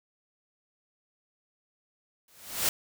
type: noise with exponential growth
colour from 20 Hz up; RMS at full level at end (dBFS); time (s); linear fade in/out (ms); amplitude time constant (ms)
white; -23; 2.28-2.69; 2; 87
effects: none